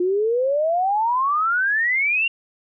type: exponential sweep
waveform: sine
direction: up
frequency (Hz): 349.2 to 2801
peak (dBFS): -17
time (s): 0-2.28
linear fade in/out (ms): 5
effects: none